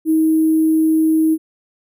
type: tone with sample-and-hold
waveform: sine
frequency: 317 Hz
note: D#4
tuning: 32 cents sharp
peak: -11 dBFS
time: 0.05-1.38 s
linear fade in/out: 50 ms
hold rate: 11025 Hz
effects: none